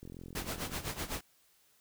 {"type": "click train", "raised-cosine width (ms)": 3, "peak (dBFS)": -34, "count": 33, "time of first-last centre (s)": [0.03, 0.766], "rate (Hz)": 43.5}
{"type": "noise with tremolo", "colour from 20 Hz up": "pink", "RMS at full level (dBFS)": -36, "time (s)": [0.35, 1.21], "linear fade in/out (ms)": 5, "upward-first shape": "sine", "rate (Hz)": 7.9, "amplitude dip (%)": 80}
{"effects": ["white hiss -68 dBFS RMS until 1.8 s"]}